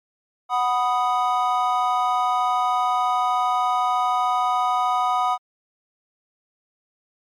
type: chord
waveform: triangle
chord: B major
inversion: second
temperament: equal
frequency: 740 / 987.8 / 1244.5 Hz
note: F#5 / B5 / D#6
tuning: 0 / 0 / 0 cents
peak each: -20 / -22 / -21 dBFS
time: 0.49-5.38 s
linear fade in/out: 50 ms
effects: MP3 96 kbps